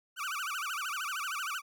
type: tone with vibrato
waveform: 30% pulse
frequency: 1318.5 Hz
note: E6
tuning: in tune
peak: -31 dBFS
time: 0.16-1.62 s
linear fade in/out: 50 ms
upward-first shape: sine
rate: 13 Hz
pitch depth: 270 cents each way
effects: none